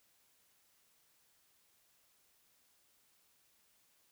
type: silence
effects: white hiss -72 dBFS RMS until 4.11 s